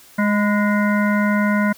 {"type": "harmonic tone with a mistuned harmonic", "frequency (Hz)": 207.7, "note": "G#3", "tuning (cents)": 0, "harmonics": [1, 3, 5, 7, 9, 10], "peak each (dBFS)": [-16, -25, -26, -24, -30, -30], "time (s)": [0.18, 1.73], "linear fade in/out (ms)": 10, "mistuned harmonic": 5, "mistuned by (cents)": -42, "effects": ["white hiss -47 dBFS RMS until 1.77 s"]}